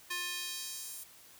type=tone with high-pass filter sweep; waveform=square; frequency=353.7 Hz; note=F4; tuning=22 cents sharp; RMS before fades=-40 dBFS; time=0.1-1.04 s; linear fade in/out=10 ms; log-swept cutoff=1700 to 10000 Hz; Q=1; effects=white hiss -57 dBFS RMS until 1.39 s